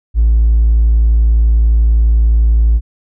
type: tone with hard clipping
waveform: sine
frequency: 55.8 Hz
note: A1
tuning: 25 cents sharp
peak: -7 dBFS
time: 0.14-2.81 s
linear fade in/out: 50 ms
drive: 1 dB
effects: none